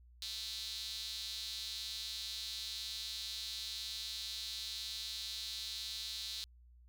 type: tone with high-pass filter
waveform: sawtooth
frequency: 221 Hz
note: A3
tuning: 8 cents sharp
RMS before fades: -43 dBFS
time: 0.22-6.44 s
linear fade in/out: 0 ms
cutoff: 4000 Hz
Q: 5.5
effects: added 60 Hz sine -58 dBFS peak until 6.88 s